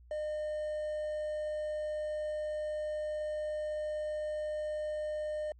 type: tone with quantisation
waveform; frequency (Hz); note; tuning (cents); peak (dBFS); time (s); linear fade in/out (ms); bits
triangle; 608; D#5; -40; -31; 0.11-5.52; 2; 10
effects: added 60 Hz sine -54 dBFS peak until 5.59 s + MP3 32 kbps